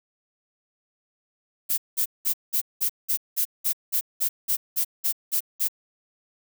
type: noise bursts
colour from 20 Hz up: violet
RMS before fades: -23 dBFS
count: 15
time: 1.69-5.685 s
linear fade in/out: 20 ms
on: 89 ms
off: 190 ms
effects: none